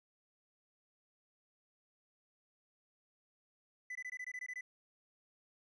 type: tone bursts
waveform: triangle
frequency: 2000 Hz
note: B6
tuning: 21 cents sharp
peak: -39 dBFS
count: 10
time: 3.9-4.61 s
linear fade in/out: 5 ms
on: 53 ms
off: 20 ms
effects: resampled to 22050 Hz